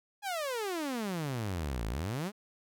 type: exponential two-way sweep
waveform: sawtooth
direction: down then up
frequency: 844 to 51.91 to 221 Hz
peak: -29 dBFS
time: 0.22-2.32 s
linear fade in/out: 50 ms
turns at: 1.87 s
effects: none